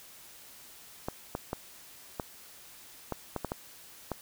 clicks, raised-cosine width 1 ms, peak -18 dBFS, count 9, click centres 1.085 / 1.351 / 1.531 / 2.198 / 3.123 / 3.363 / 3.447 / 3.519 / 4.117 s, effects white hiss -52 dBFS RMS until 4.21 s

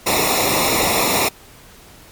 pink noise with comb filter, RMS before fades -17 dBFS, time 0.06-1.29 s, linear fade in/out 10 ms, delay 0.64 ms, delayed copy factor -0.9, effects pink hiss -44 dBFS RMS until 2.11 s + MP3 96 kbps

